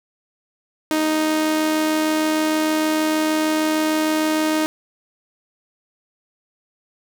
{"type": "tone with amplitude modulation", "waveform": "sawtooth", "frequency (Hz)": 311.1, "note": "D#4", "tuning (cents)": 0, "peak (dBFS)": -12, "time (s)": [0.91, 4.66], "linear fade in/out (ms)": 0, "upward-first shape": "sine", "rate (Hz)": 86.5, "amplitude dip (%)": 30, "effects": []}